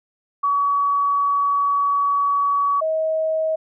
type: tone pair in turn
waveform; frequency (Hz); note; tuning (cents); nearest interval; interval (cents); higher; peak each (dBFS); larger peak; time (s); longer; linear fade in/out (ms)
sine; 1133 / 635.5; C#6 / D#5; +37 / +36; minor seventh; 1001; first; -16 / -18; first; 0.43-2.81 / 2.81-3.56; first; 10
effects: none